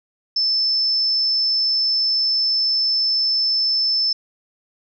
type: tone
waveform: sine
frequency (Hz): 5274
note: E8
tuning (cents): 0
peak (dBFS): -16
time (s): 0.36-4.13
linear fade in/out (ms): 5
effects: none